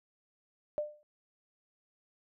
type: tone with exponential decay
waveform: sine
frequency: 598 Hz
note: D5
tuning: 31 cents sharp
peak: -27 dBFS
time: 0.78-1.03 s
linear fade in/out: 0 ms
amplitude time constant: 53 ms
effects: none

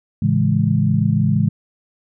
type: chord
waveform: sine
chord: A major seventh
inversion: none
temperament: equal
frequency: 110 / 138.59 / 164.81 / 207.7 Hz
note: A2 / C#3 / E3 / G#3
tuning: 0 / 0 / 0 / 0 cents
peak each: -19 dBFS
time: 0.22-1.49 s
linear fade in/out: 5 ms
effects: none

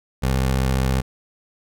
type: tone with vibrato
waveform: 20% pulse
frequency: 65.41 Hz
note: C2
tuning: in tune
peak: -13 dBFS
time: 0.22-1.02 s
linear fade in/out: 20 ms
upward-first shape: sine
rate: 15 Hz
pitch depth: 37 cents each way
effects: none

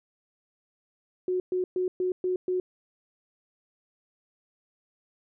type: tone bursts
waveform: sine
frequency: 366.3 Hz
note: F#4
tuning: 17 cents flat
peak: -24 dBFS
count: 6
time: 1.28-2.6 s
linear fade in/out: 2 ms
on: 120 ms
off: 120 ms
effects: none

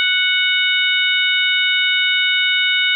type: harmonic tone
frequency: 739 Hz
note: F#5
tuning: 2 cents flat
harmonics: 2 / 3 / 4 / 5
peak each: -20 / -18 / -19 / -20 dBFS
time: 0-2.95 s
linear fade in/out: 0 ms
effects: none

